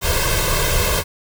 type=noise with comb filter; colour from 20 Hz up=pink; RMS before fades=-18 dBFS; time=0.01-1.04 s; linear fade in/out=50 ms; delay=1.9 ms; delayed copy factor=+0.95; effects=none